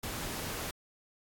pink noise, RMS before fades -38 dBFS, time 0.03-0.71 s, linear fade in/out 5 ms, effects AAC 64 kbps

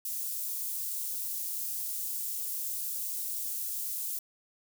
white high-pass noise, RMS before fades -35 dBFS, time 0.05-4.19 s, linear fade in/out 5 ms, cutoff 8900 Hz, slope 12 dB/octave, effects none

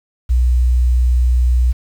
sine tone, 61.6 Hz, B1, 4 cents flat, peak -9 dBFS, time 0.29-1.73 s, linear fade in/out 20 ms, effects tanh soft clip ceiling -5 dBFS + 7-bit

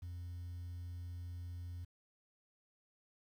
sine tone, 87.5 Hz, F2, 4 cents sharp, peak -40 dBFS, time 0.02-1.85 s, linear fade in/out 10 ms, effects tanh soft clip ceiling -42 dBFS + 11-bit

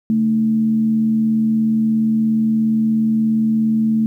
sine tone with frequency modulation, 221.1 Hz, A3, 9 cents sharp, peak -13 dBFS, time 0.1-4.06 s, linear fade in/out 0 ms, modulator 83 Hz, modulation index 0.25, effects 9-bit

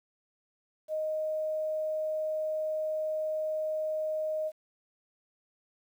sine tone, 622.3 Hz, D#5, in tune, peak -29 dBFS, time 0.88-4.52 s, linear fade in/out 50 ms, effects 10-bit

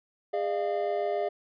triangle tone cluster, 409.1 / 605 / 692 Hz, G#4 / D#5 / F5, -26 / -49 / -16 cents, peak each -29 dBFS, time 0.33-1.29 s, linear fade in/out 10 ms, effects resampled to 11025 Hz

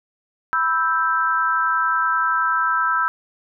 sine chord, E minor, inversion second, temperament equal, 987.8 / 1318.5 / 1568 Hz, B5 / E6 / G6, 0 / 0 / 0 cents, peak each -24 / -19 / -22 dBFS, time 0.53-3.08 s, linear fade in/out 0 ms, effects none

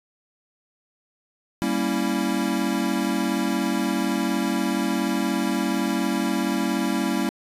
square chord, G diminished seventh, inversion none, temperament equal, 196 / 233.1 / 277.2 / 329.6 Hz, G3 / Bb3 / Db4 / Fb4, 0 / 0 / 0 / 0 cents, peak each -28 dBFS, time 1.62-7.29 s, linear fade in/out 0 ms, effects resampled to 32000 Hz

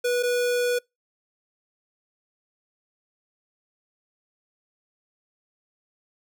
square tone pair in turn, 488.6 / 488.6 Hz, B4 / B4, -19 / -19 cents, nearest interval unison, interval 0 cents, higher neither, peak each -22 dBFS, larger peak neither, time 0.04-0.23 / 0.23-0.79 s, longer second, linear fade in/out 10 ms, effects noise-tail reverb RT60 0.2 s tail -26 dB re dry

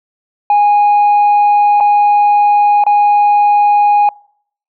sine tone with dropouts, 825 Hz, G#5, 12 cents flat, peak -4 dBFS, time 0.5-4.09 s, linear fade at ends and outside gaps 2 ms, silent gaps 1.802-1.807 / 2.839-2.865 s, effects noise-tail reverb RT60 0.6 s tail -26 dB re dry + tanh soft clip ceiling -5 dBFS

